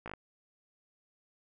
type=slowing click train; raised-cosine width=0.5 ms; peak=-26 dBFS; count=5; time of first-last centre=0.06-0.137 s; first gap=17 ms; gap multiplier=1.08; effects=none